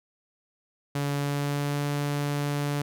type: tone with pitch glide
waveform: sawtooth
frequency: 142.7 to 144.52 Hz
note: D3 to D3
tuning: -49 to -27 cents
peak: -22 dBFS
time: 0.95-2.82 s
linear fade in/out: 5 ms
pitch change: +22 cents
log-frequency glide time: 1.18-1.86 s
effects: none